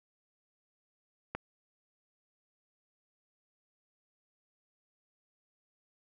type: click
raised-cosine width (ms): 0.5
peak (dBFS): -20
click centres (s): 1.35
effects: none